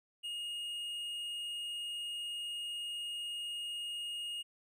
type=tone with tanh clipping; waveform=sine; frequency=2858 Hz; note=F7; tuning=39 cents sharp; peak=-39 dBFS; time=0.23-4.43 s; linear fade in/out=20 ms; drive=7 dB; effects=none